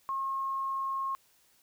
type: tone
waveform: sine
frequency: 1079 Hz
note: C#6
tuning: 47 cents flat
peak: -30 dBFS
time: 0.09-1.15 s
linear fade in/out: 0 ms
effects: white hiss -66 dBFS RMS until 1.62 s